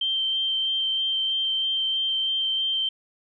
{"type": "tone with vibrato", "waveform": "sine", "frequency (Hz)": 3136, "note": "G7", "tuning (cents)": 0, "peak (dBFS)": -22, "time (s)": [0.01, 2.89], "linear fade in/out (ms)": 5, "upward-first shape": "sine", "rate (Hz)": 3.1, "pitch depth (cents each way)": 9, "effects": []}